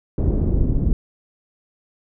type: noise with low-pass filter sweep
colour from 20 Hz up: brown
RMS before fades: -18 dBFS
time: 0.18-0.93 s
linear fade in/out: 2 ms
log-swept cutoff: 430 to 270 Hz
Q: 1.3
effects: none